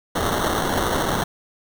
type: noise with sample-and-hold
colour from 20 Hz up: white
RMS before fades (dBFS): -22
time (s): 0.15-1.24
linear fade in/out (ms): 10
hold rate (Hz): 2450
effects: none